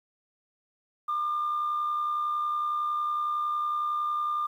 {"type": "tone with amplitude modulation", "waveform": "sine", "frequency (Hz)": 1200, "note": "D6", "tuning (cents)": 37, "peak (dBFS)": -23, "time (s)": [1.08, 4.47], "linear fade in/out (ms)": 10, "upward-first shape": "sine", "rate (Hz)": 70.9, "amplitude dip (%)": 40, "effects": ["tanh soft clip ceiling -22 dBFS", "10-bit"]}